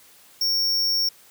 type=tone; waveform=square; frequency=5500 Hz; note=F8; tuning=27 cents flat; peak=-20 dBFS; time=0.41-1.09 s; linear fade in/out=5 ms; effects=white hiss -52 dBFS RMS until 1.3 s + high-pass 80 Hz 12 dB/octave